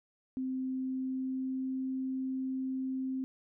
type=tone with pitch glide; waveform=sine; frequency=260.1 to 262.1 Hz; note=C4 to C4; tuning=-10 to +3 cents; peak=-32 dBFS; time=0.37-3.24 s; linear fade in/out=0 ms; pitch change=+13 cents; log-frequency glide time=0.57-1.83 s; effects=none